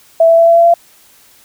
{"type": "tone with pitch steps", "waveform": "sine", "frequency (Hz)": [659.3, 663.9, 668.5, 673.2, 677.8, 682.6], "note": ["E5", "E5", "E5", "E5", "E5", "F5"], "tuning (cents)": [0, 12, 24, 36, 48, -40], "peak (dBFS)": -4, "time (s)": [0.2, 0.74], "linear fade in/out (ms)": 5, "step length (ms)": 90, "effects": ["white hiss -46 dBFS RMS until 1.44 s"]}